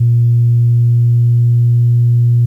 sine tone with pitch glide, 118.5 to 119.46 Hz, A#2 to A#2, +29 to +43 cents, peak -6 dBFS, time 0-2.46 s, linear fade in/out 10 ms, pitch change +14 cents, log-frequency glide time 0.18-1.96 s, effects tanh soft clip ceiling -2 dBFS + 8-bit

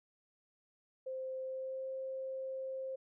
sine tone with pitch glide, 522 to 528.1 Hz, C5 to C5, -4 to +16 cents, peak -38 dBFS, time 1.06-2.96 s, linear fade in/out 10 ms, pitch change +20 cents, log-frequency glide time 1.41-1.89 s, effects none

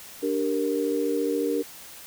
sine chord, G minor, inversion second, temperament equal, 293.7 / 392 / 466.2 Hz, D4 / G4 / Bb4, 0 / 0 / 0 cents, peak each -27 / -29 / -26 dBFS, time 0.22-1.63 s, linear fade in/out 20 ms, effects white hiss -44 dBFS RMS until 2.06 s

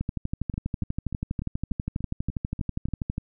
two click trains, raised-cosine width 5 ms, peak -21 / -15 dBFS, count 9 / 40, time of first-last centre 0.54-2.886 / 0.01-3.181 s, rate 3.41 / 12.3 Hz, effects none

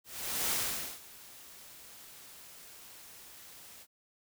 white noise with ADSR envelope, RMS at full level -31 dBFS, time 0.04-3.87 s, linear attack 470 ms, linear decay 480 ms, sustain -21 dB, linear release 53 ms, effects none

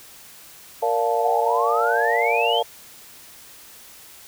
sine chord, Bb major seventh, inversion none, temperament just, 466.2 / 582.7 / 699.2 / 874.1 Hz, Bb4 / D5 / F5 / A5, 0 / -14 / +2 / -12 cents, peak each -23 / -26 / -23 / -24 dBFS, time 0.82-2.63 s, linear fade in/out 10 ms
sine exponential sweep, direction up, 667 to 3308 Hz, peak -22 dBFS, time 1.19-2.63 s, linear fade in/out 50 ms
effects white hiss -45 dBFS RMS until 4.27 s

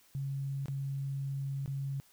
sine tone with dropouts, 137.5 Hz, C#3, 14 cents flat, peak -33 dBFS, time 0.15-2 s, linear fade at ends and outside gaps 0 ms, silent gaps 0.658-0.683 / 1.66-1.677 s, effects white hiss -64 dBFS RMS until 2.12 s

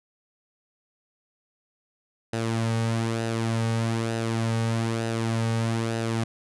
sawtooth tone with flanger, 113.9 Hz, A#2, 40 cents flat, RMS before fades -26 dBFS, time 2.33-6.24 s, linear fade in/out 5 ms, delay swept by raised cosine 0.89 to 2.99 ms, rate 1.1 Hz, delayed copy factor -0.5, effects resampled to 24000 Hz

